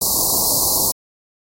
white band-stop noise, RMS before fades -17 dBFS, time 0.01-0.92 s, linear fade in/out 10 ms, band 1100 to 4100 Hz, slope 96 dB/octave, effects AAC 48 kbps

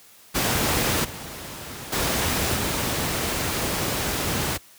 pink noise with level steps, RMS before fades -22 / -36 / -23 / -25 dBFS, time 0.34-4.58 s, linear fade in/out 20 ms, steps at 1.04 / 1.92 / 2.55 s, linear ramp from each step 10 ms, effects white hiss -51 dBFS RMS until 4.78 s + high-pass 60 Hz 12 dB/octave

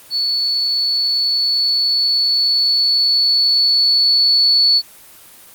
sine tone with level ramp, 4435 Hz, C#8, in tune, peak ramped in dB -15 to -9 dBFS, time 0.1-4.82 s, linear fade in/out 50 ms, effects white hiss -42 dBFS RMS until 5.54 s + Opus 24 kbps

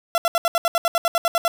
30% pulse tone bursts, 678 Hz, E5, 49 cents sharp, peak -14 dBFS, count 14, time 0.15-1.479 s, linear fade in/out 0 ms, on 29 ms, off 71 ms, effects 7-bit

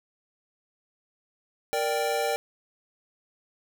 square chord, G minor, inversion first, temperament equal, 466.2 / 587.3 / 784 Hz, Bb4 / D5 / G5, 0 / 0 / 0 cents, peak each -30 dBFS, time 1.73-2.36 s, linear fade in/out 0 ms, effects 9-bit

